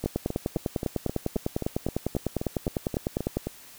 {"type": "two click trains", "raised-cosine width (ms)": 2, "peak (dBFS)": [-12, -16], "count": [34, 14], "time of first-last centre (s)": [[0.06, 3.37], [0.04, 3.47]], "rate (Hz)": [9.97, 3.79], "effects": ["white hiss -49 dBFS RMS until 3.78 s"]}